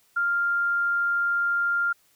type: tone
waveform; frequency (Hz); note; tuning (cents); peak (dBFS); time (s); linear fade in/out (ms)
sine; 1396.9; F6; 0; -21; 0.16-1.93; 10
effects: white hiss -63 dBFS RMS until 2.15 s